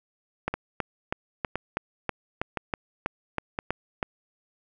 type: two click trains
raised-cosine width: 0.5 ms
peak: -13 / -11 dBFS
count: 4 / 12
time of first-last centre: 0.54-3.589 / 0.48-4.028 s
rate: 0.984 / 3.1 Hz
effects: none